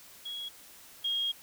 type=tone pair in turn; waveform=sine; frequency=3322 / 3259 Hz; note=G#7 / G#7; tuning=0 / -33 cents; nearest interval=unison; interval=33 cents; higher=first; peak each=-36 / -28 dBFS; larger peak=second; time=0.25-0.49 / 1.04-1.32 s; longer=second; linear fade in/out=10 ms; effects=white hiss -53 dBFS RMS until 1.42 s